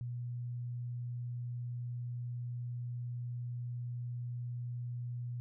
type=tone; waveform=sine; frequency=121.4 Hz; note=B2; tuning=29 cents flat; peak=-37 dBFS; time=0.01-5.4 s; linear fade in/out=0 ms; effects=none